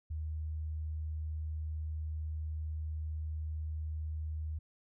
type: tone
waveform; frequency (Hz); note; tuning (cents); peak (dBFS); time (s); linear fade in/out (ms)
sine; 77.78; D#2; 0; -35; 0.1-4.59; 10
effects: none